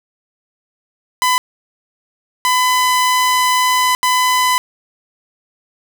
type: tone bursts at uneven times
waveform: sawtooth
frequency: 1006 Hz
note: B5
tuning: 32 cents sharp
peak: -8 dBFS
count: 3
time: 1.22-1.38 / 2.45-3.95 / 4.03-4.58 s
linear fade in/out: 0 ms
effects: none